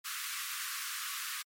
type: high-pass noise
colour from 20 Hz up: pink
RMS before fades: -39 dBFS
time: 0.04-1.43 s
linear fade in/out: 20 ms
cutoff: 1100 Hz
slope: 96 dB/octave
effects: MP3 64 kbps